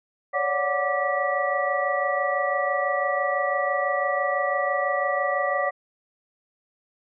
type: tone cluster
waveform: sine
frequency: 555 / 581 / 733 / 1172 / 1943 Hz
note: C#5 / D5 / F#5 / D6 / B6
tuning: +2 / -19 / -16 / -4 / -29 cents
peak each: -28 dBFS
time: 0.33-5.71 s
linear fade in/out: 20 ms
effects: none